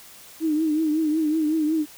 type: tone with vibrato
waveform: sine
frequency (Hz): 311.1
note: D#4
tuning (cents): 0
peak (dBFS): -19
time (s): 0.4-1.86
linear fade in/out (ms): 50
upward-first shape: triangle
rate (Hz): 5.4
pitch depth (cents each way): 83
effects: white hiss -46 dBFS RMS until 1.97 s